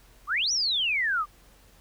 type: exponential two-way sweep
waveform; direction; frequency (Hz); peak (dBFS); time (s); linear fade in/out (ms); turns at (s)
sine; up then down; 1077 to 5990 to 1152; -23; 0.27-1.26; 50; 0.52
effects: added 44 Hz sine -56 dBFS peak until 1.8 s + pink hiss -58 dBFS RMS until 1.8 s